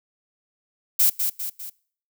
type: noise with echo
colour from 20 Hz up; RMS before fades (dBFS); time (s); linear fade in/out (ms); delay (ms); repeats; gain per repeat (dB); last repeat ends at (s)
violet; -17; 0.99-1.1; 10; 200; 3; -6; 1.7
effects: noise-tail reverb RT60 0.5 s tail -23 dB re dry